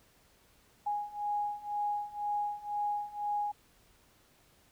sine beating tone pair, 826 / 828 Hz, G#5 / G#5, -10 / -5 cents, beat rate 2 Hz, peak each -36 / -34 dBFS, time 0.86-3.52 s, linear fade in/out 10 ms, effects pink hiss -65 dBFS RMS until 4.71 s

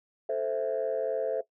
sine chord, A minor, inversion none, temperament equal, 440 / 523.3 / 659.3 Hz, A4 / C5 / E5, 0 / 0 / 0 cents, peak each -30 dBFS, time 0.29-1.41 s, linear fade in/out 5 ms, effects noise-tail reverb RT60 0.1 s tail -17 dB re dry + tanh soft clip ceiling -21 dBFS

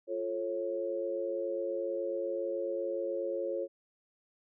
sine chord, F augmented, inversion none, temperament just, 349.2 / 436.5 / 545.7 Hz, F4 / A4 / C#5, 0 / -14 / -27 cents, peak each -37 / -38 / -34 dBFS, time 0.07-3.68 s, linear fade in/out 50 ms, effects none

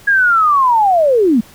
sine linear sweep, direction down, 1661.2 to 204.2 Hz, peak -8 dBFS, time 0.07-1.41 s, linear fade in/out 10 ms, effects pink hiss -42 dBFS RMS until 1.54 s

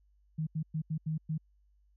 sine tone bursts at uneven times, 157 Hz, D#3, 16 cents sharp, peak -30 dBFS, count 6, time 0.38-0.47 / 0.55-0.63 / 0.74-0.82 / 0.9-0.98 / 1.06-1.18 / 1.29-1.38 s, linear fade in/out 10 ms, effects added 50 Hz sine -64 dBFS peak until 1.96 s

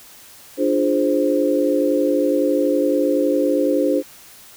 sine chord, D half-diminished seventh, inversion none, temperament equal with one note detuned, 293.7 / 345.6 / 415.3 / 523.3 Hz, D4 / F4 / Ab4 / C5, 0 / -18 / 0 / 0 cents, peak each -19 / -23 / -23 / -19 dBFS, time 0.57-4.03 s, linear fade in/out 50 ms, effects white hiss -44 dBFS RMS until 4.56 s

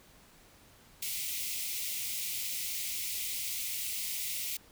white high-pass noise, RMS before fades -36 dBFS, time 1.02-4.57 s, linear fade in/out 5 ms, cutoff 2000 Hz, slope 96 dB/octave, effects pink hiss -59 dBFS RMS until 4.71 s

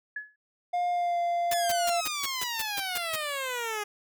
sine tone with exponential decay, 1700 Hz, G#6, 40 cents sharp, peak -29 dBFS, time 0.16-0.36 s, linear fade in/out 5 ms, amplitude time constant 42 ms
triangle tone with pitch glide, 708 to 692.6 Hz, F5 to F5, +23 to -15 cents, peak -23 dBFS, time 0.73-2.01 s, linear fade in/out 10 ms, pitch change -38 cents, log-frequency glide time 0.9-1.19 s
white noise bursts, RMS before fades -32 dBFS, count 10, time 1.51-3.16 s, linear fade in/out 5 ms, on 30 ms, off 150 ms
10% pulse exponential sweep, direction down, 1767 to 410 Hz, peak -22 dBFS, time 1.51-3.84 s, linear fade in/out 10 ms
effects none

